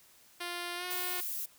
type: tone with pitch glide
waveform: 5% pulse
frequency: 350 to 360.9 Hz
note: F4 to F#4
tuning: +4 to -43 cents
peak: -25 dBFS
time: 0.4-1.21 s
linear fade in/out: 10 ms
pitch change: +53 cents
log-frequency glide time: 0.76-0.85 s
type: noise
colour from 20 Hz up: violet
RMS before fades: -37 dBFS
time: 0.9-1.46 s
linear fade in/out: 10 ms
effects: white hiss -61 dBFS RMS until 1.58 s